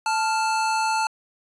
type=tone pair together; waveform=square; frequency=880 / 1392.9 Hz; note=A5 / F6; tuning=0 / -5 cents; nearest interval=minor sixth; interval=795 cents; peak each=-22 / -29 dBFS; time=0.06-1.07 s; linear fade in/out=2 ms; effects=resampled to 22050 Hz